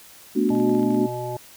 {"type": "chord", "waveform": "sine", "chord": "B minor seventh", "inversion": "third", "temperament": "equal", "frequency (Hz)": [220, 246.9, 293.7, 370], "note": ["A3", "B3", "D4", "F#4"], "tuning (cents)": [0, 0, 0, 0], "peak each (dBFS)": -23, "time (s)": [0.35, 1.07], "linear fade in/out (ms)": 20}
{"type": "clicks", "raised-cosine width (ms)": 0.3, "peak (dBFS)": -29, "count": 9, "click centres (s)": [0.491, 0.552, 0.6, 0.695, 0.75, 0.795, 0.83, 0.906, 0.946]}
{"type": "harmonic tone", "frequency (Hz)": 122.5, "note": "B2", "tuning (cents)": -14, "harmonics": [1, 3, 5, 7], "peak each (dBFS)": [-32, -32, -32, -32], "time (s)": [0.5, 1.37], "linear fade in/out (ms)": 5}
{"effects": ["white hiss -47 dBFS RMS until 1.56 s"]}